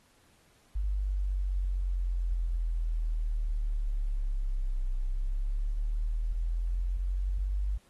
sine linear two-way sweep, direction down then up, 50 to 31.48 to 50 Hz, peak -27 dBFS, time 0.75-7.78 s, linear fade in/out 10 ms, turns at 4.94 s, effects pink hiss -65 dBFS RMS until 7.89 s + AAC 32 kbps

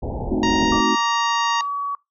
pink low-pass noise, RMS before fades -27 dBFS, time 0.02-0.81 s, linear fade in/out 10 ms, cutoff 900 Hz, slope 96 dB/octave
sine chord, A diminished seventh, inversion none, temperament equal, 220 / 261.6 / 311.1 / 370 Hz, A3 / C4 / Eb4 / Gb4, 0 / 0 / 0 / 0 cents, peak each -24 dBFS, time 0.3-0.96 s, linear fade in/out 20 ms
harmonic tone, 934 Hz, A#5, 3 cents sharp, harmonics 1 / 2 / 3 / 4 / 5 / 6 / 7, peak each -21 / -27 / -28 / -31 / -33 / -36 / -35 dBFS, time 0.43-1.61 s, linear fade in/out 2 ms
sine tone with pitch glide, 1159 to 1132.5 Hz, D6 to C#6, -23 to +37 cents, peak -22 dBFS, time 0.72-1.95 s, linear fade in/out 2 ms, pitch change -40 cents, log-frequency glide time 0.94-1.84 s
effects noise-tail reverb RT60 0.2 s tail -22 dB re dry

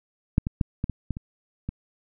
clicks, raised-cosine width 5 ms, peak -6 / -14 / -9 / -13 / -16 / -15 / -21 / -17 dBFS, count 8, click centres 0.381 / 0.469 / 0.612 / 0.841 / 0.897 / 1.107 / 1.169 / 1.69 s, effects none

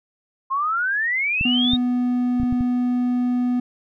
sine exponential sweep, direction up, 1051 to 3798 Hz, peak -19 dBFS, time 0.5-1.77 s, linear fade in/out 20 ms
clicks, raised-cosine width 5 ms, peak -14 dBFS, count 6, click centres 1.411 / 1.735 / 2.4 / 2.433 / 2.526 / 2.608 s
triangle tone, 246.9 Hz, B3, in tune, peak -16 dBFS, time 1.45-3.6 s, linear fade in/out 5 ms
effects none

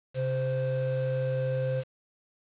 triangle tone pair together, 132.35 / 520 Hz, C3 / C5, +20 / -11 cents, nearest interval 2 octaves, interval 2369 cents, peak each -27 dBFS, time 0.14-1.84 s, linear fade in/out 50 ms, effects resampled to 8000 Hz + 8-bit

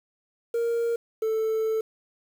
sine tone pair in turn, 466.2 / 441 Hz, A#4 / A4, 0 / +4 cents, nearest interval minor second, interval 96 cents, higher first, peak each -20 dBFS, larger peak neither, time 0.54-0.96 / 1.22-1.81 s, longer second, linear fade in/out 5 ms, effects tanh soft clip ceiling -22 dBFS + 8-bit

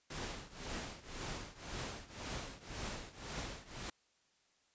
pink noise with tremolo, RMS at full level -41 dBFS, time 0.1-3.9 s, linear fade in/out 5 ms, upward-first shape triangle, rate 1.9 Hz, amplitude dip 90%, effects white hiss -74 dBFS RMS until 4.74 s + resampled to 16000 Hz

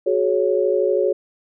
sine chord, F# suspended second, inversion none, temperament equal with one note detuned, 370 / 422.6 / 554.4 Hz, F#4 / G#4 / C#5, 0 / +30 / 0 cents, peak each -20 dBFS, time 0.06-1.13 s, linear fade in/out 10 ms, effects none

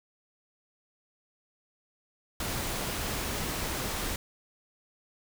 pink noise, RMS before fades -33 dBFS, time 2.4-4.16 s, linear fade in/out 2 ms, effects none

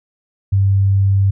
sine tone, 98 Hz, G2, in tune, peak -10 dBFS, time 0.52-1.31 s, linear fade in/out 10 ms, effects none

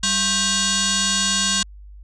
sine tone with frequency modulation, 1568 Hz, G6, in tune, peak -17 dBFS, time 0.03-1.63 s, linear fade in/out 5 ms, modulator 881 Hz, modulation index 7.2, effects added 50 Hz sine -38 dBFS peak until 2.03 s + resampled to 22050 Hz

